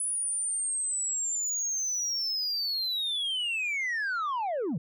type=linear sweep; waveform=sine; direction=down; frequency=9956 to 130.81 Hz; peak=-25 dBFS; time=0-4.78 s; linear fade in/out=5 ms; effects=tanh soft clip ceiling -27 dBFS